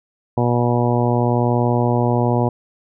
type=harmonic tone; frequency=120.9 Hz; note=B2; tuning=36 cents flat; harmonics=1 / 2 / 3 / 4 / 5 / 6 / 7 / 8; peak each=-18 / -21 / -23 / -24 / -25 / -26 / -26 / -27 dBFS; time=0.37-2.49 s; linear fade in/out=5 ms; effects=none